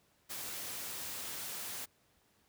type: noise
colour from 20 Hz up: white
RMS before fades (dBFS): -42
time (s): 0.29-1.86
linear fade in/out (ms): 20
effects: pink hiss -71 dBFS RMS until 2.48 s + high-pass 60 Hz 12 dB/octave